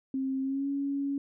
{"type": "tone with pitch glide", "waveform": "sine", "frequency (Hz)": [266.2, 279.3], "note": ["C4", "C#4"], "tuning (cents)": [30, 13], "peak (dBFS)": -28, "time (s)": [0.14, 1.18], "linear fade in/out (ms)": 2, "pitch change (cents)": 83, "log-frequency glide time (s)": [0.42, 0.68], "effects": []}